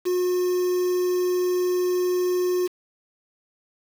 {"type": "tone with quantisation", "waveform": "triangle", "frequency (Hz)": 361.3, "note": "F#4", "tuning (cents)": -41, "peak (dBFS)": -18, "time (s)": [0.05, 2.68], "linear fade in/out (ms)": 20, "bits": 6, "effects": []}